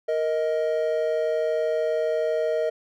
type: tone pair together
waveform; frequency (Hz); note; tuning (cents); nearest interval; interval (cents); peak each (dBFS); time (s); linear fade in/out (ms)
triangle; 466.2 / 627.4; A#4 / D#5; 0 / +14; perfect fourth; 514; -23 / -22; 0.08-2.7; 10
effects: none